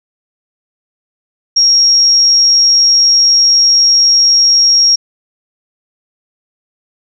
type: tone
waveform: sine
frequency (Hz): 5588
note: F8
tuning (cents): 0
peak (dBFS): -5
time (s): 1.56-4.96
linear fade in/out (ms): 10
effects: none